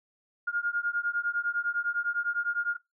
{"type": "beating tone pair", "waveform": "sine", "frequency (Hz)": [1413, 1422.9], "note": ["F6", "F6"], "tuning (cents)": [20, 32], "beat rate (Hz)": 9.9, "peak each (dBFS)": -30, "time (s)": [0.47, 2.77], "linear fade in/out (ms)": 10, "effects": ["noise-tail reverb RT60 0.2 s tail -22 dB re dry"]}